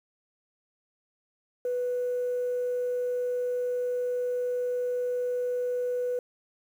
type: tone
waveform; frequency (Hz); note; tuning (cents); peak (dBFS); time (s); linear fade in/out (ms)
sine; 493.9; B4; 0; -25; 1.65-6.19; 2
effects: tanh soft clip ceiling -23 dBFS + 9-bit